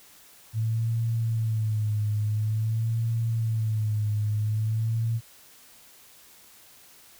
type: tone with vibrato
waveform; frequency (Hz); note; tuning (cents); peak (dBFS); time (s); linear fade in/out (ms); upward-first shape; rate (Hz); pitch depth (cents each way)
sine; 110; A2; 0; -23; 0.53-5.21; 50; sine; 0.48; 73
effects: white hiss -53 dBFS RMS until 7.19 s